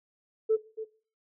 sine tone with echo, 440 Hz, A4, in tune, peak -19 dBFS, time 0.49-0.57 s, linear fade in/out 20 ms, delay 280 ms, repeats 1, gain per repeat -13 dB, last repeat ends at 0.85 s, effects noise-tail reverb RT60 0.4 s tail -17 dB re dry + tanh soft clip ceiling -16 dBFS

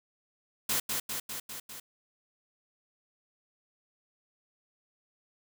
white noise with echo, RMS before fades -29 dBFS, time 0.69-0.8 s, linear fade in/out 5 ms, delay 200 ms, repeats 5, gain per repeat -3 dB, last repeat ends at 1.8 s, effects none

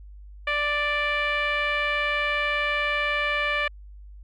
10% pulse tone with low-pass filter, 587.3 Hz, D5, in tune, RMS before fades -25 dBFS, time 0.47-3.68 s, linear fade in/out 5 ms, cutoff 2300 Hz, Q 2.1, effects added 50 Hz sine -41 dBFS peak until 4.23 s

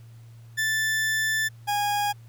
40% pulse tone pair in turn, 1760 / 822.3 Hz, A6 / G#5, 0 / -17 cents, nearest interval octave + minor second, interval 1317 cents, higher first, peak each -22 dBFS, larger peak neither, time 0.57-1.49 / 1.67-2.13 s, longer first, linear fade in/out 20 ms, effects added 115 Hz sine -44 dBFS peak until 2.28 s + pink hiss -61 dBFS RMS until 2.28 s

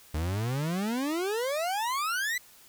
40% pulse exponential sweep, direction up, 73.42 to 2035 Hz, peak -27 dBFS, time 0.14-2.38 s, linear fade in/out 5 ms, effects white hiss -55 dBFS RMS until 2.68 s

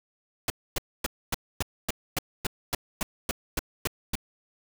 pink noise bursts, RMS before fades -27 dBFS, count 14, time 0.48-4.154 s, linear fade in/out 2 ms, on 21 ms, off 260 ms, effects none

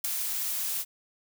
blue noise with ADSR envelope, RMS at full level -25 dBFS, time 0.04-0.85 s, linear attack 9 ms, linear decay 4 ms, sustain -6 dB, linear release 46 ms, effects none

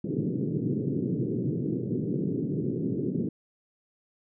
pink band-pass noise, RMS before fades -29 dBFS, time 0.04-3.29 s, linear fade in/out 5 ms, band 120 to 420 Hz, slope 48 dB/octave, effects none

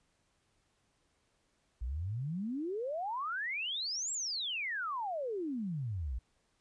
sine exponential two-way sweep, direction up then down, 55 to 7710 to 55 Hz, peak -34 dBFS, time 1.81-6.19 s, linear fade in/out 10 ms, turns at 4.12 s, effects pink hiss -75 dBFS RMS until 6.6 s + resampled to 22050 Hz

